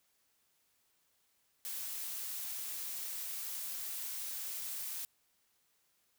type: noise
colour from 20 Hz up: blue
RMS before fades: -41 dBFS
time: 1.65-5.05 s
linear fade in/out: 0 ms
effects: white hiss -75 dBFS RMS until 6.18 s